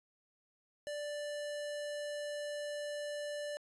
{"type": "tone", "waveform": "square", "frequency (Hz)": 587.3, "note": "D5", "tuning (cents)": 0, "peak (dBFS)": -39, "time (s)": [0.87, 3.57], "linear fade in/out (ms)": 0, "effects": ["resampled to 24000 Hz"]}